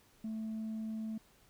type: tone with tanh clipping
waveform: triangle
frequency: 220 Hz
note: A3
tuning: in tune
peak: -37 dBFS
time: 0.24-1.18 s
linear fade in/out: 5 ms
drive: 6 dB
effects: pink hiss -66 dBFS RMS until 1.49 s